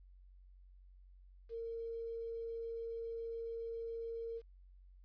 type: tone with quantisation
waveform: sine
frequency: 459.3 Hz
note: A#4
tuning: 26 cents flat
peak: -40 dBFS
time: 1.49-4.42 s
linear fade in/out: 50 ms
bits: 11
effects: added 46 Hz sine -57 dBFS peak until 5.04 s + resampled to 11025 Hz